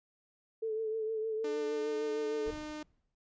sine tone with vibrato, 440 Hz, A4, in tune, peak -32 dBFS, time 0.62-2.51 s, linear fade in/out 10 ms, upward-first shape triangle, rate 6.5 Hz, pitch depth 42 cents each way
sawtooth tone with pitch glide, 299.2 to 303.9 Hz, D4 to D#4, +32 to -41 cents, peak -36 dBFS, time 1.44-2.83 s, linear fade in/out 5 ms, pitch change +27 cents, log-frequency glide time 1.68-1.95 s
brown noise with exponential decay, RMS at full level -44 dBFS, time 2.46-3.15 s, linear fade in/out 5 ms, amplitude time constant 150 ms
effects resampled to 16000 Hz

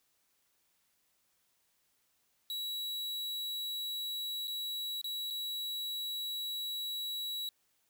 45% pulse tone with dropouts, 3900 Hz, B7, 23 cents flat, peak -36 dBFS, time 2.5-7.49 s, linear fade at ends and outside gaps 1 ms, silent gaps 4.473-4.479 / 5.014-5.043 / 5.303-5.307 s, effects white hiss -75 dBFS RMS until 7.89 s

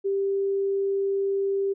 sine tone, 393.6 Hz, G4, 7 cents sharp, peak -22 dBFS, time 0.04-1.74 s, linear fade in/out 20 ms, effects none

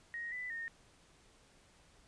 sine tone with pitch steps, 1876 / 1992 / 1840 Hz, A#6 / B6 / A#6, +11 / +14 / -23 cents, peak -39 dBFS, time 0.14-0.68 s, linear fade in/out 0 ms, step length 180 ms, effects pink hiss -65 dBFS RMS until 2.07 s + resampled to 22050 Hz

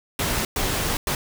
pink noise bursts at uneven times, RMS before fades -24 dBFS, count 3, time 0.19-0.45 / 0.56-0.97 / 1.07-1.15 s, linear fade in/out 2 ms, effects none

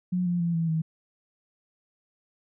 sine tone with pitch steps, 180.6 / 175.26 / 170.07 / 165.04 / 160.15 Hz, F#3 / F3 / F3 / E3 / E3, -42 / +6 / -46 / +2 / -50 cents, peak -23 dBFS, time 0.12-0.82 s, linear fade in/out 10 ms, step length 140 ms, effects none

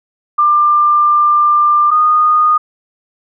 sine tone pair in turn, 1192 / 1229.8 Hz, D6 / D#6, +25 / -21 cents, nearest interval minor second, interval 54 cents, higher second, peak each -7 dBFS, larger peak neither, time 0.38-1.91 / 1.91-2.58 s, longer first, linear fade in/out 10 ms, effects none

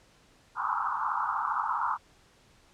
pink band-pass noise, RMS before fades -30 dBFS, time 0.55-1.98 s, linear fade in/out 50 ms, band 840 to 1400 Hz, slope 96 dB/octave, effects pink hiss -61 dBFS RMS until 2.73 s + low-pass 8000 Hz 12 dB/octave

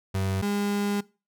35% pulse tone pair in turn, 96 / 203.4 Hz, G2 / G#3, -36 / -36 cents, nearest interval octave + minor second, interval 1300 cents, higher second, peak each -23 dBFS, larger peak neither, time 0.14-0.42 / 0.42-1.01 s, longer second, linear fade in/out 10 ms, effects noise-tail reverb RT60 0.3 s tail -21 dB re dry

